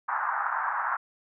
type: band-pass noise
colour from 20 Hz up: pink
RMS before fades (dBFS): -29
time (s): 0.08-0.97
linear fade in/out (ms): 10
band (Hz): 830 to 1600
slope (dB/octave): 48
effects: none